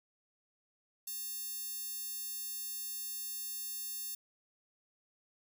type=tone with high-pass filter; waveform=10% pulse; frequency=900 Hz; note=A5; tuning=39 cents sharp; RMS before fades=-41 dBFS; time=1.07-4.15 s; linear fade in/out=5 ms; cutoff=9800 Hz; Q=1.4; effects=none